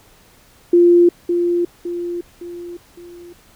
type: tone with echo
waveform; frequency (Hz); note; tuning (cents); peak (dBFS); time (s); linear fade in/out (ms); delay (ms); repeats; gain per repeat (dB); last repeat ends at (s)
sine; 347.8; F4; -7; -7; 0.73-1.09; 5; 560; 4; -7; 3.33
effects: pink hiss -50 dBFS RMS until 3.55 s